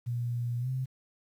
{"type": "tone with pitch glide", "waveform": "sine", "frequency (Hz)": [120, 130.11], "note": ["B2", "C3"], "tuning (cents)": [-49, -9], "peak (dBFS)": -29, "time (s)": [0.06, 0.86], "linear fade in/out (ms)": 20, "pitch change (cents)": 140, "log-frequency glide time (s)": [0.59, 0.69], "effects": ["10-bit"]}